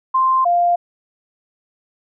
sine tone pair in turn, 1046.5 / 698.5 Hz, C6 / F5, 0 / 0 cents, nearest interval perfect fifth, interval 700 cents, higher first, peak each -12 / -12 dBFS, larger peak neither, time 0.14-0.45 / 0.45-0.76 s, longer neither, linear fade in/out 10 ms, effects none

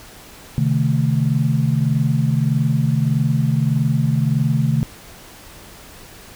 sine chord, A diminished, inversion first, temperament equal with one note detuned, 130.81 / 152.45 / 220 Hz, C3 / Eb3 / A3, 0 / -35 / 0 cents, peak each -18 / -18 / -22 dBFS, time 0.58-4.83 s, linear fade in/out 0 ms, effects pink hiss -41 dBFS RMS until 6.35 s

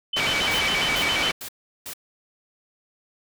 sine tone with vibrato, 2637 Hz, E7, in tune, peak -23 dBFS, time 0.13-1.31 s, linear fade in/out 5 ms, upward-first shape square, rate 7.3 Hz, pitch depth 250 cents each way
white low-pass noise, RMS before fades -26 dBFS, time 0.16-1.32 s, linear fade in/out 10 ms, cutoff 3300 Hz, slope 12 dB/octave
white noise bursts, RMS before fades -35 dBFS, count 4, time 0.51-1.936 s, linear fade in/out 5 ms, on 79 ms, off 370 ms
effects none

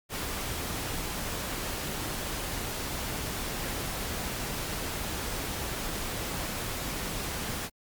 pink noise, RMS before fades -34 dBFS, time 0.09-7.7 s, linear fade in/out 50 ms, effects Opus 48 kbps

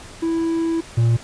triangle tone pair in turn, 329.6 / 116.53 Hz, E4 / A#2, 0 / 0 cents, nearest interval octave + tritone, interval 1800 cents, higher first, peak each -16 / -11 dBFS, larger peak second, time 0.22-0.81 / 0.97-1.17 s, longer first, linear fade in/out 10 ms, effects pink hiss -40 dBFS RMS until 1.23 s + resampled to 22050 Hz

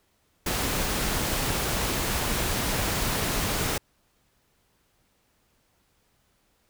pink noise, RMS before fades -27 dBFS, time 0.46-3.78 s, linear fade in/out 5 ms, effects pink hiss -68 dBFS RMS until 6.69 s

